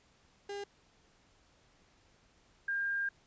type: tone pair in turn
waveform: 35% pulse / sine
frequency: 403.6 / 1604.6 Hz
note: G#4 / G6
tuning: -49 / +40 cents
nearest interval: 2 octaves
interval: 2389 cents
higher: second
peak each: -37 / -31 dBFS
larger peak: second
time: 0.49-0.64 / 2.68-3.09 s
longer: second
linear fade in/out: 5 ms
effects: pink hiss -67 dBFS RMS until 3.26 s + resampled to 16000 Hz